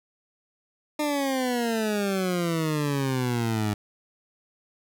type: exponential sweep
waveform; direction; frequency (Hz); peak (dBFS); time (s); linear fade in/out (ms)
20% pulse; down; 303.2 to 103.1; -19; 0.99-3.74; 5
effects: none